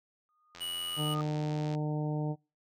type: tone with exponential growth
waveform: sine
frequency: 1230 Hz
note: D#6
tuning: 20 cents flat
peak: -34 dBFS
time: 0.29-1.21 s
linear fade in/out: 0 ms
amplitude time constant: 200 ms
type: click train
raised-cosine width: 0.2 ms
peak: -29 dBFS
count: 105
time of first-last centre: 0.55-1.75 s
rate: 86.7 Hz
type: tone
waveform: square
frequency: 2932 Hz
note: F#7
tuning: 16 cents flat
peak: -35 dBFS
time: 0.6-1.15 s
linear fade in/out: 20 ms
type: harmonic tone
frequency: 151.1 Hz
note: D3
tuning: 50 cents sharp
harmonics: 1 / 2 / 3 / 4 / 5 / 6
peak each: -31 / -37 / -41 / -43 / -45 / -47 dBFS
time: 0.96-2.36 s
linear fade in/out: 50 ms
effects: noise-tail reverb RT60 0.3 s tail -26 dB re dry